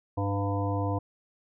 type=harmonic tone with a mistuned harmonic; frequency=100 Hz; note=G2; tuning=35 cents sharp; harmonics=1 / 3 / 5 / 7 / 9 / 10; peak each=-28 / -33 / -35 / -36 / -38 / -38 dBFS; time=0.17-0.99 s; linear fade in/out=10 ms; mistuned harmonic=3; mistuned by=-18 cents; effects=none